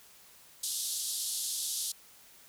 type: band-pass noise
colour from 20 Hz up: white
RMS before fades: -35 dBFS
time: 0.63-1.92 s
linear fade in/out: 5 ms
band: 3400 to 12000 Hz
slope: 48 dB/octave
effects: white hiss -57 dBFS RMS until 2.48 s